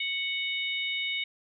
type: harmonic tone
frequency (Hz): 740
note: F#5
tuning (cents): 0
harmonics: 3 / 4 / 5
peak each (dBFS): -31 / -35 / -34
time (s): 0-1.24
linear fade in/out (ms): 5
effects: none